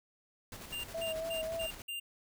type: noise with tremolo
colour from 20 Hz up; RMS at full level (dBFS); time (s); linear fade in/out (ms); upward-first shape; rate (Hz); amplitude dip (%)
pink; -46; 0.52-1.82; 2; square; 11; 40
type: tone bursts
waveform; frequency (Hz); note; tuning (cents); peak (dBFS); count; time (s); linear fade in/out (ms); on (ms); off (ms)
square; 2794; F7; 0; -38; 5; 0.72-2; 10; 120; 170
type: tone with vibrato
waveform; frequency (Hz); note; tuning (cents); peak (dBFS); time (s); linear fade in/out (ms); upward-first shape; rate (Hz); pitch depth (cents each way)
sine; 650; E5; -24; -35; 0.94-1.67; 10; sine; 3.6; 37
effects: none